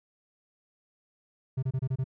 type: tone bursts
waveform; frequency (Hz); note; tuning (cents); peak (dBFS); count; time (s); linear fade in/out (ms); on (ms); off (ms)
triangle; 130.81; C3; 0; -24; 6; 1.57-2.042; 10; 57; 26
effects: none